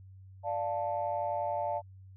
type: chord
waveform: sine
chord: D minor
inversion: none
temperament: equal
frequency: 587.3 / 698.5 / 880 Hz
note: D5 / F5 / A5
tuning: 0 / 0 / 0 cents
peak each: -34 dBFS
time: 0.43-1.82 s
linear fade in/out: 50 ms
effects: tanh soft clip ceiling -21 dBFS + added 95 Hz sine -49 dBFS peak until 2.16 s